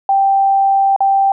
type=tone with dropouts; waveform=sine; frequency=784 Hz; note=G5; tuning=in tune; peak=-9 dBFS; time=0.09-1.32 s; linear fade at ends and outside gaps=2 ms; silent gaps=0.963-1.005 s; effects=none